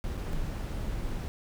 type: noise with dropouts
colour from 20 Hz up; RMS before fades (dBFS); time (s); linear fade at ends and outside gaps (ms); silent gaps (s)
brown; -33; 0.04-1.28; 0; 0.171-0.176 / 0.33-0.333
effects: none